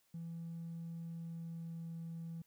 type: tone with pitch glide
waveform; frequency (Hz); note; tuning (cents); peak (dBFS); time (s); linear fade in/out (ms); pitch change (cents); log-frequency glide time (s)
triangle; 166.8 to 165.65; E3 to E3; +21 to +9; -39; 0.14-2.42; 5; -12; 0.9-1.94
effects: tanh soft clip ceiling -39 dBFS + white hiss -75 dBFS RMS until 2.46 s